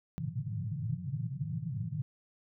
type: band-pass noise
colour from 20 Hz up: white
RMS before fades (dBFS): -36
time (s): 0.18-2.02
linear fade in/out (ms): 0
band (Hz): 100 to 170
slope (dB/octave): 96
effects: none